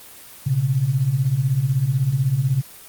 sine beating tone pair, 120.7 / 136.7 Hz, B2 / C#3, -39 / -24 cents, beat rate 16 Hz, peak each -22 / -18 dBFS, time 0.46-2.62 s, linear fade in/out 10 ms, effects white hiss -42 dBFS RMS until 2.88 s + Opus 24 kbps

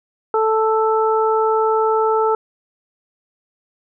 harmonic tone, 440 Hz, A4, in tune, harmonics 1 / 2 / 3, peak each -16 / -19 / -21 dBFS, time 0.34-2.35 s, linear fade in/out 2 ms, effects none

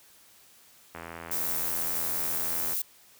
click train, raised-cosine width 0.5 ms, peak -24 dBFS, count 150, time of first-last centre 0.95-2.732 s, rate 83.6 Hz
violet noise, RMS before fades -30 dBFS, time 1.31-2.82 s, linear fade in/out 5 ms
effects white hiss -57 dBFS RMS until 3.19 s + high-pass 60 Hz 12 dB/octave

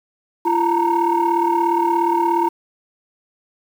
sine tone cluster, 341.3 / 906 / 943 Hz, F4 / A#5 / A#5, -40 / -50 / +20 cents, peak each -18 dBFS, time 0.45-2.49 s, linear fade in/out 10 ms, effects tanh soft clip ceiling -9 dBFS + 7-bit

